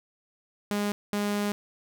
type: tone bursts at uneven times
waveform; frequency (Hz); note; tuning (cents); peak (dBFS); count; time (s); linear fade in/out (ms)
sawtooth; 205.5; G#3; -18; -22; 2; 0.71-0.92 / 1.13-1.52; 0
effects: none